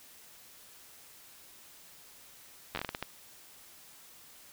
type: slowing click train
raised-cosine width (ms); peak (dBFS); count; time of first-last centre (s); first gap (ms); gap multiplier
0.3; -18; 9; 2.75-3.026; 10; 1.34
effects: white hiss -55 dBFS RMS until 4.52 s